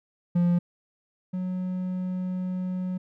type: tone pair in turn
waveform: triangle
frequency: 174.61 / 183.56 Hz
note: F3 / F#3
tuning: 0 / -14 cents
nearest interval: minor second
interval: 86 cents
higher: second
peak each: -17 / -25 dBFS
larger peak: first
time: 0.35-0.59 / 1.33-2.98 s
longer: second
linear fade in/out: 10 ms
effects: none